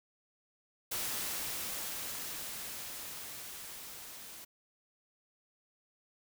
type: noise with level ramp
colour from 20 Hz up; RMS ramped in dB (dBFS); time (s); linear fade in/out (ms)
white; -36 to -49; 0.91-4.45; 10
effects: none